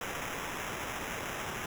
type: noise with sample-and-hold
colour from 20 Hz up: blue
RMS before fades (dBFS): -38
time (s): 0.01-1.66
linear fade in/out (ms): 2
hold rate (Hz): 4410
effects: none